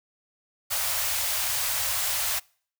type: band-stop noise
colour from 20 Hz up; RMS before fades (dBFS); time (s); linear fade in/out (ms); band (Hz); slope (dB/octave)
white; -27; 0.7-2.4; 20; 120 to 550; 48
effects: noise-tail reverb RT60 0.5 s tail -26 dB re dry